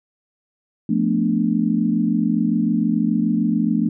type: chord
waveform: sine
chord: B half-diminished seventh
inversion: second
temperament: equal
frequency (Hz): 174.61 / 220 / 246.9 / 293.7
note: F3 / A3 / B3 / D4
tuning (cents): 0 / 0 / 0 / 0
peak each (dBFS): -23 / -19 / -23 / -23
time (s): 0.89-3.89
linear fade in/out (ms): 5
effects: none

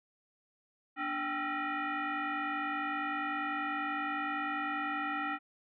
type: tone with frequency modulation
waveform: sine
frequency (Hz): 293.7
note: D4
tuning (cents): 0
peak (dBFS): -32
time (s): 0.96-5.39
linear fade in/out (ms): 50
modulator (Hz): 537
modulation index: 3.6
effects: none

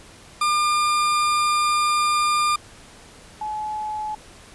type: tone pair in turn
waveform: 40% pulse / sine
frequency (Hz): 1202 / 854.1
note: D6 / G#5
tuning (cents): +40 / +48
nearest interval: tritone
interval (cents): 592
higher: first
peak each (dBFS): -17 / -25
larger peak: first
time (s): 0.41-2.56 / 3.41-4.15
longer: first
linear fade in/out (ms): 5
effects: pink hiss -46 dBFS RMS until 4.54 s + resampled to 24000 Hz

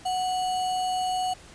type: tone with sample-and-hold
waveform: sine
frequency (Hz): 739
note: F#5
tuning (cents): -2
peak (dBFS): -24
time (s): 0.05-1.34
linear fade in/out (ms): 10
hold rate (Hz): 3675
effects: pink hiss -49 dBFS RMS until 1.54 s + resampled to 22050 Hz

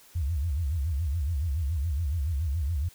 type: tone with vibrato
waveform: sine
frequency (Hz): 76.3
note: D#2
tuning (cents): -33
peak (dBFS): -25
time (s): 0.15-2.89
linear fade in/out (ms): 10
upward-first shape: sine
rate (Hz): 7.1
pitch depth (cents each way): 250
effects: white hiss -55 dBFS RMS until 2.94 s

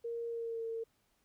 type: tone with pitch glide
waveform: sine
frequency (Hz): 466.2 to 454.2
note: A#4 to A#4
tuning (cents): 0 to -45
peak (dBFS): -36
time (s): 0.04-0.84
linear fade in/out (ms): 10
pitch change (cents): -45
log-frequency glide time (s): 0.28-0.64
effects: pink hiss -75 dBFS RMS until 1.24 s

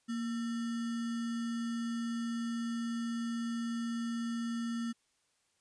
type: tone with sample-and-hold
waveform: sine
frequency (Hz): 233.1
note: A#3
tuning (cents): 0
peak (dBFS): -33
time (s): 0.08-4.93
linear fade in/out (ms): 20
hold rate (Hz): 1575
effects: white hiss -75 dBFS RMS until 5.6 s + resampled to 22050 Hz

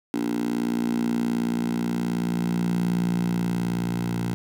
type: tone with high-pass filter sweep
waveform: 10% pulse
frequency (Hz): 58.7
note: A#1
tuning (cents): +13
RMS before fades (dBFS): -25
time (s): 0.14-4.34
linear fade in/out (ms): 0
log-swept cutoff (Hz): 270 to 140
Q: 5
effects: none

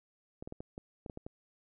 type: clicks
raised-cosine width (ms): 2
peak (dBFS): -29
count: 9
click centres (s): 0.425 / 0.475 / 0.524 / 0.605 / 0.779 / 1.062 / 1.098 / 1.174 / 1.265
effects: none

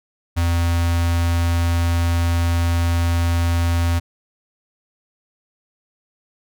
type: tone with notch filter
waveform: square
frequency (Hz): 85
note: F2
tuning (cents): -46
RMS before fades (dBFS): -18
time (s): 0.36-4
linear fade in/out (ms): 20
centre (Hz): 390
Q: 1.2
effects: none

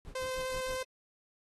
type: noise with tremolo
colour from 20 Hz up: brown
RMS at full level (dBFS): -44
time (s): 0.05-0.82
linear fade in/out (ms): 0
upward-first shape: sine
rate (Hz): 6.4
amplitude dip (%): 100
type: tone with vibrato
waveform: sawtooth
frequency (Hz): 517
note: C5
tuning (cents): -21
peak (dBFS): -30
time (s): 0.15-0.83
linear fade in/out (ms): 5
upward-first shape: triangle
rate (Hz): 9.7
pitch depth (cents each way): 10
effects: AAC 32 kbps

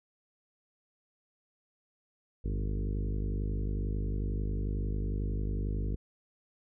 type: harmonic tone with a mistuned harmonic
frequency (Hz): 51.1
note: G#1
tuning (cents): -27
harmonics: 1 / 2 / 3 / 4 / 5 / 6 / 7 / 8 / 9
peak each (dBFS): -31 / -37 / -41 / -43 / -45 / -47 / -48 / -49 / -50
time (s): 2.44-5.96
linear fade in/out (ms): 10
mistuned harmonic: 2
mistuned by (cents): -69
effects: none

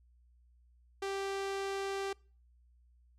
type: tone with low-pass filter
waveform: sawtooth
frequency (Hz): 392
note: G4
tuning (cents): 0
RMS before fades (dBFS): -37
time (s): 1.02-2.13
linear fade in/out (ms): 5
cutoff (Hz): 7800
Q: 0.67
effects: noise-tail reverb RT60 0.4 s tail -25 dB re dry + added 60 Hz sine -62 dBFS peak until 3.18 s

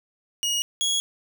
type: tone pair in turn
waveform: 25% pulse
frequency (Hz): 2885 / 3332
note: F#7 / G#7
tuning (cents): -44 / +5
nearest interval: major second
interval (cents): 249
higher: second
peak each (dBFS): -19 / -18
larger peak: second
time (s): 0.43-0.62 / 0.81-1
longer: neither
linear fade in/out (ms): 0
effects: none

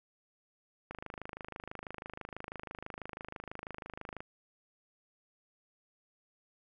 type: click train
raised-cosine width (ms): 0.5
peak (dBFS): -26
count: 87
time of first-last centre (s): 0.91-4.205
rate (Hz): 26.1
effects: none

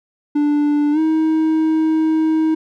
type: tone with pitch glide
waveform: triangle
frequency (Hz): 293.7 to 316.6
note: D4 to D#4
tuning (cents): 0 to +30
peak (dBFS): -11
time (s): 0.35-2.55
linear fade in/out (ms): 10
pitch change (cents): +130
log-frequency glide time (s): 0.92-0.99
effects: none

